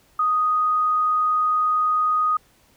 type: tone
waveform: sine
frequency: 1244.5 Hz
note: D#6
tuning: in tune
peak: -17 dBFS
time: 0.19-2.37 s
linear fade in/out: 5 ms
effects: pink hiss -58 dBFS RMS until 2.76 s